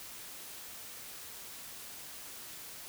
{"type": "silence", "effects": ["white hiss -47 dBFS RMS until 2.88 s"]}